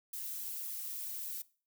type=noise with flanger; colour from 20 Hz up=violet; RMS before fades=-41 dBFS; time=0.13-1.42 s; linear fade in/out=5 ms; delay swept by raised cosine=1.3 to 4.8 ms; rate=3.5 Hz; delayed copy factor=-0.75; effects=noise-tail reverb RT60 0.4 s tail -20 dB re dry